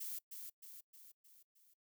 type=noise with echo; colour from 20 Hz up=violet; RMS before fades=-44 dBFS; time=0-0.19 s; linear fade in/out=10 ms; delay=310 ms; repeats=5; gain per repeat=-5 dB; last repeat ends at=1.74 s; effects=noise-tail reverb RT60 0.1 s tail -22 dB re dry